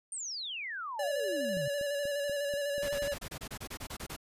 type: exponential sweep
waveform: sine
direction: down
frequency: 9140 to 130 Hz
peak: -36 dBFS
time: 0.12-1.68 s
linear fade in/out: 2 ms
type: tone with vibrato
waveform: square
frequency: 572 Hz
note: D5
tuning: 46 cents flat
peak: -32 dBFS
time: 0.99-3.14 s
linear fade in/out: 5 ms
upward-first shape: square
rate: 12 Hz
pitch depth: 27 cents each way
type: click train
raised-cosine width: 3 ms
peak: -34 dBFS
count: 8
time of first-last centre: 1.57-3.265 s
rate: 4.13 Hz
type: noise bursts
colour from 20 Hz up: pink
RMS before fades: -41 dBFS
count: 14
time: 2.82-4.165 s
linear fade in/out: 10 ms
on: 71 ms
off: 27 ms
effects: resampled to 32000 Hz